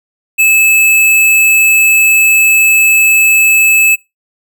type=tone; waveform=square; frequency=2607 Hz; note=E7; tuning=20 cents flat; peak=-6 dBFS; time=0.38-3.96 s; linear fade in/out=20 ms; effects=noise-tail reverb RT60 0.2 s tail -18 dB re dry